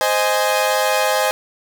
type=chord; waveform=sawtooth; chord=Ab major; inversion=first; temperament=equal with one note detuned; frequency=520.8 / 622.3 / 830.6 Hz; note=C5 / Eb5 / Ab5; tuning=-8 / 0 / 0 cents; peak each=-16 dBFS; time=0.01-1.31 s; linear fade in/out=0 ms; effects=none